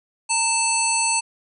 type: harmonic tone with a mistuned harmonic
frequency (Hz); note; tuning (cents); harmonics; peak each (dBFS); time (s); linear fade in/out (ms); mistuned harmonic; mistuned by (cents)
880; A5; 0; 1 / 3 / 5 / 7 / 9 / 10; -24 / -25 / -28 / -29 / -23 / -26; 0.29-1.21; 20; 1; +67
effects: none